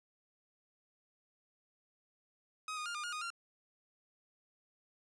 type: tone with pitch steps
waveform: sawtooth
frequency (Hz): 1260 / 1229 / 1406 / 1211 / 1427 / 1238 / 1382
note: D#6 / D#6 / F6 / D#6 / F6 / D#6 / F6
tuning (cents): +21 / -22 / +11 / -47 / +37 / -9 / -19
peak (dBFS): -35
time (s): 2.68-3.303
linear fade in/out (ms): 2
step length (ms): 89
effects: resampled to 22050 Hz